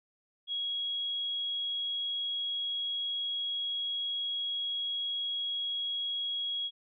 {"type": "tone", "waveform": "sine", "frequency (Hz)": 3313, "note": "G#7", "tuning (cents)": -5, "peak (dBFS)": -31, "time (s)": [0.47, 6.71], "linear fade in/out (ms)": 50, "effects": []}